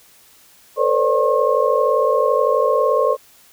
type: tone cluster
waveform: sine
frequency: 446.8 / 500 / 538 / 590 / 1078 Hz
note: A4 / B4 / C5 / D5 / C#6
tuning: +27 / +21 / +48 / +8 / -49 cents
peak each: -20 dBFS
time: 0.76-3.17 s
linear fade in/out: 50 ms
effects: white hiss -50 dBFS RMS until 3.52 s